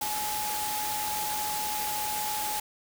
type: tone in noise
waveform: sine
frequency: 846 Hz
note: G#5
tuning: 32 cents sharp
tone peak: -32 dBFS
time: 0.01-2.6 s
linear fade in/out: 5 ms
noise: white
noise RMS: -33 dBFS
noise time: 0.01-2.6 s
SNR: -2 dB
effects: none